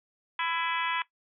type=harmonic tone with a mistuned harmonic; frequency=332.9 Hz; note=E4; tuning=17 cents sharp; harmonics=3 / 4 / 5 / 6 / 7 / 8 / 9 / 10; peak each=-32 / -37 / -35 / -36 / -39 / -38 / -42 / -39 dBFS; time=0.39-1.02 s; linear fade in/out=2 ms; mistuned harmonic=8; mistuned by=-48 cents; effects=noise-tail reverb RT60 0.1 s tail -17 dB re dry